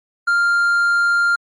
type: tone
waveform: triangle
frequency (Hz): 1396.9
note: F6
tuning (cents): 0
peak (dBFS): -11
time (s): 0.27-1.36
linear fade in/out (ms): 10
effects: MP3 48 kbps